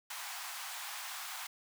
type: high-pass noise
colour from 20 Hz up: pink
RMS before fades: -43 dBFS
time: 0.1-1.47 s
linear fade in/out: 5 ms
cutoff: 760 Hz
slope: 48 dB/octave
effects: none